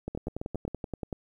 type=two click trains; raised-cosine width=2 ms; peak=-21 / -20 dBFS; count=5 / 12; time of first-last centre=0.15-0.679 / 0.08-1.128 s; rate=7.56 / 10.5 Hz; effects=10-bit